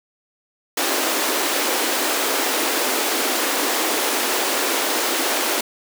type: high-pass noise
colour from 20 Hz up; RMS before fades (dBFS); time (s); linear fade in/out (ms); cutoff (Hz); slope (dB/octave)
pink; -21; 0.77-5.61; 5; 270; 48
effects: none